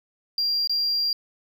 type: tone with dropouts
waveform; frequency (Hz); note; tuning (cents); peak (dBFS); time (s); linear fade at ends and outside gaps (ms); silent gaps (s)
sine; 4763; D8; +24; -19; 0.38-1.13; 2; 0.674-0.695
effects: tanh soft clip ceiling -19 dBFS